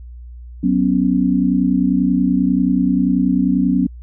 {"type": "chord", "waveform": "sine", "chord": "F# suspended fourth", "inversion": "none", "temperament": "equal", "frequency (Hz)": [185, 246.9, 277.2], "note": ["F#3", "B3", "C#4"], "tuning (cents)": [0, 0, 0], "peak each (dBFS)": -17, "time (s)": [0.63, 3.87], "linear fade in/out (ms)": 10, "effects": ["added 60 Hz sine -32 dBFS peak until 4.02 s"]}